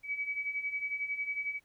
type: beating tone pair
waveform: sine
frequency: 2272 / 2283 Hz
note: C#7 / D7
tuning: +42 / -50 cents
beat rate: 11 Hz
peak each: -39 / -34 dBFS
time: 0.03-1.6 s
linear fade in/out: 50 ms
effects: pink hiss -71 dBFS RMS until 1.64 s